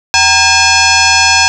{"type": "tone with frequency modulation", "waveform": "sine", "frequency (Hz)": 1781, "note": "A6", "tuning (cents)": 21, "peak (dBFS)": -5, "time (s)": [0.14, 1.48], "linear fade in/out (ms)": 0, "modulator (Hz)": 849, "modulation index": 5.4, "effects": []}